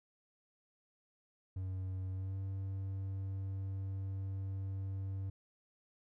triangle tone with pitch glide, 93.8 to 96.6 Hz, F#2 to G2, +24 to -25 cents, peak -35 dBFS, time 1.56-5.3 s, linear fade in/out 5 ms, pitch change +51 cents, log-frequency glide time 2.11-2.37 s, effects none

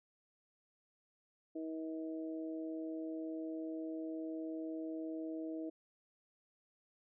harmonic tone, 159.8 Hz, D#3, 47 cents sharp, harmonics 2 / 3 / 4, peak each -40 / -49 / -49 dBFS, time 1.55-5.7 s, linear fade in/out 10 ms, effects none

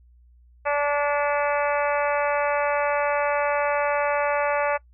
harmonic tone with a mistuned harmonic, 289.8 Hz, D4, 23 cents flat, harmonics 2 / 3 / 4 / 5 / 6 / 7 / 8 / 9, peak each -23 / -27 / -29 / -31 / -33 / -34 / -35 / -36 dBFS, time 0.65-4.78 s, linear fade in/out 20 ms, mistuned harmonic 8, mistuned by -24 cents, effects noise-tail reverb RT60 0.1 s tail -21 dB re dry + added 60 Hz sine -51 dBFS peak until 4.93 s

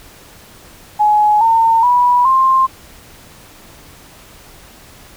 sine tone with pitch steps, 842 / 907.7 / 978.4 / 1054.7 Hz, G#5 / A#5 / B5 / C6, +24 / -46 / -16 / +14 cents, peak -8 dBFS, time 0.99-2.67 s, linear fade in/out 20 ms, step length 420 ms, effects pink hiss -41 dBFS RMS until 5.16 s

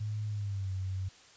sine tone with pitch glide, 106.2 to 94.61 Hz, G#2 to F#2, +39 to +39 cents, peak -32 dBFS, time 0-1.09 s, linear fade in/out 10 ms, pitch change -200 cents, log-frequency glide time 0.27-0.72 s, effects white hiss -57 dBFS RMS until 1.36 s + resampled to 16000 Hz

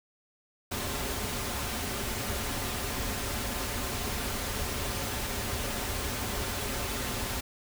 pink noise with comb filter, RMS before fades -33 dBFS, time 0.71-7.41 s, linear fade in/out 10 ms, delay 6.2 ms, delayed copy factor -0.5, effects none

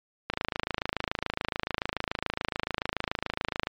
click train, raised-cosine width 0.3 ms, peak -11 dBFS, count 92, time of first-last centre 0.3-3.67 s, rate 27 Hz, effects low-pass 5000 Hz 12 dB/octave + MP3 96 kbps

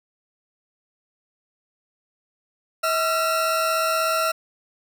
40% pulse tone pair together, 643 / 1362.5 Hz, E5 / F6, -43 / -43 cents, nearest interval octave + minor second, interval 1300 cents, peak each -23 / -21 dBFS, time 2.83-4.32 s, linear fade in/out 10 ms, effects none

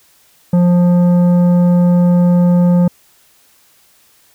triangle tone with tanh clipping, 176.3 Hz, F3, 17 cents sharp, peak -9 dBFS, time 0.53-2.88 s, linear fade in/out 5 ms, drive 14 dB, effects white hiss -51 dBFS RMS until 4.34 s

